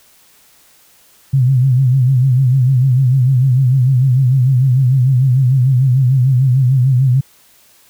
sine tone with vibrato, 129.5 Hz, C3, 17 cents flat, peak -8 dBFS, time 1.33-7.21 s, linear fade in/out 10 ms, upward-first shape sine, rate 6.7 Hz, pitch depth 100 cents each way, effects white hiss -49 dBFS RMS until 7.89 s

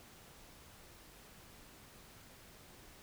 silence, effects pink hiss -58 dBFS RMS until 3.02 s

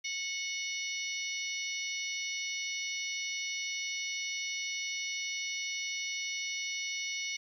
harmonic tone with a mistuned harmonic, 732 Hz, F#5, 19 cents flat, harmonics 3 / 4 / 5 / 6 / 7 / 8, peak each -37 / -42 / -44 / -46 / -45 / -41 dBFS, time 0.04-7.37 s, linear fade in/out 10 ms, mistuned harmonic 7, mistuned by +63 cents, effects 11-bit

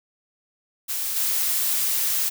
blue noise with level steps, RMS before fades -27 / -23 dBFS, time 0.88-2.3 s, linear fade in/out 20 ms, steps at 1.16 s, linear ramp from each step 5 ms, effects none

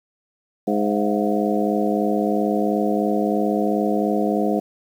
harmonic tone with a mistuned harmonic, 103.83 Hz, G#2, in tune, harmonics 2 / 3 / 4 / 5 / 6 / 7, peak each -22 / -24 / -25 / -26 / -27 / -27 dBFS, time 0.67-4.6 s, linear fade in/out 10 ms, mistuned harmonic 6, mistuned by +110 cents, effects 8-bit

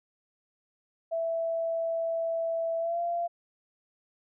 sine tone with pitch glide, 661 to 687.5 Hz, E5 to F5, +5 to -27 cents, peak -27 dBFS, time 1.11-3.28 s, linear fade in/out 20 ms, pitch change +68 cents, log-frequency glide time 2.79-3 s, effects none

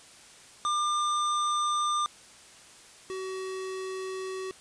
square tone pair in turn, 1199 / 377.7 Hz, D6 / F#4, +36 / +36 cents, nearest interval octave + minor sixth, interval 2000 cents, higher first, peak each -26 / -34 dBFS, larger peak first, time 0.65-2.06 / 3.1-4.51 s, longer neither, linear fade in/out 0 ms, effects white hiss -52 dBFS RMS until 4.6 s + resampled to 22050 Hz

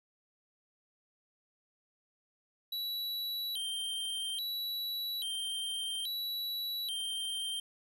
square tone with vibrato, 3520 Hz, A7, in tune, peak -35 dBFS, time 2.72-7.6 s, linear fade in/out 5 ms, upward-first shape square, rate 0.6 Hz, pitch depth 190 cents each way, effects none

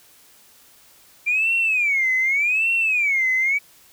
sine tone with vibrato, 2355 Hz, D7, 4 cents sharp, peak -16 dBFS, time 1.26-3.59 s, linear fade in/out 20 ms, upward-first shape sine, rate 0.85 Hz, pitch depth 250 cents each way, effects tanh soft clip ceiling -12 dBFS + white hiss -52 dBFS RMS until 3.92 s

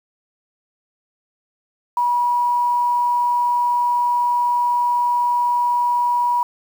sine tone with quantisation, 968 Hz, B5, 35 cents flat, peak -15 dBFS, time 1.97-6.43 s, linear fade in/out 2 ms, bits 7, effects none

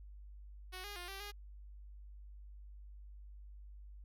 5% pulse tone with pitch steps, 369.5 / 409.4 / 353.8 / 389.8 / 410.1 Hz, F#4 / G#4 / F4 / G4 / G#4, -2 / -25 / +23 / -10 / -22 cents, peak -34 dBFS, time 0.72-1.32 s, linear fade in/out 20 ms, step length 120 ms, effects added 50 Hz sine -50 dBFS peak until 4.04 s

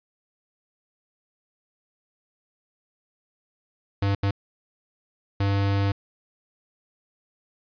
square tone bursts at uneven times, 99.4 Hz, G2, 25 cents sharp, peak -21 dBFS, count 3, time 4.02-4.15 / 4.23-4.31 / 5.4-5.92 s, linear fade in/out 5 ms, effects resampled to 11025 Hz + 9-bit

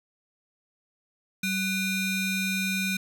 35% pulse ring-modulated tone, 1300 Hz, E6, 24 cents flat, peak -21 dBFS, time 1.43-2.97 s, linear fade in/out 5 ms, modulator 1110 Hz, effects none

